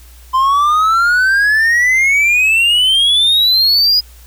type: exponential sweep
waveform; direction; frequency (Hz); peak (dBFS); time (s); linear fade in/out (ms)
triangle; up; 1030 to 4978; -7; 0.33-4.01; 20
effects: added 60 Hz sine -37 dBFS peak until 4.26 s + white hiss -45 dBFS RMS until 4.26 s